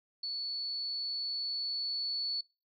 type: tone with level ramp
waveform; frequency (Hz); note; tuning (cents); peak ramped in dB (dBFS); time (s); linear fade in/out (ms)
sine; 4435; C#8; 0; -34 to -31; 0.23-2.41; 5
effects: noise-tail reverb RT60 0.3 s tail -26 dB re dry